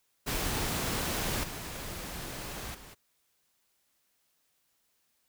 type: noise with level steps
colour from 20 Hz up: pink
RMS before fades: -32 / -40 / -50 dBFS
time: 0.26-2.95 s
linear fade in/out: 20 ms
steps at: 1.43 / 2.74 s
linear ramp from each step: 10 ms
effects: white hiss -74 dBFS RMS until 5.28 s